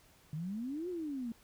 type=exponential two-way sweep; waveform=sine; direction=up then down; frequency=146.83 to 370 to 224.2 Hz; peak=-36 dBFS; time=0.33-1.32 s; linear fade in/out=2 ms; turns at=0.89 s; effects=pink hiss -64 dBFS RMS until 1.43 s